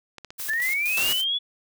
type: clicks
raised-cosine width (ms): 0.2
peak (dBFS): -22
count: 8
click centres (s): 0.183 / 0.247 / 0.305 / 0.399 / 0.488 / 0.535 / 0.602 / 0.691
type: noise with tremolo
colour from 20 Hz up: blue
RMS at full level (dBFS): -32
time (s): 0.38-1.25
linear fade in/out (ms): 20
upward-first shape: square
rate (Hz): 4.2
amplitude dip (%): 70
type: linear sweep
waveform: sine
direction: up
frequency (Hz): 1683 to 3449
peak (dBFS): -22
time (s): 0.48-1.39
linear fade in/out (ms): 20
type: noise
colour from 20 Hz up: white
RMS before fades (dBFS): -27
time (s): 0.97-1.13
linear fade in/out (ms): 2
effects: none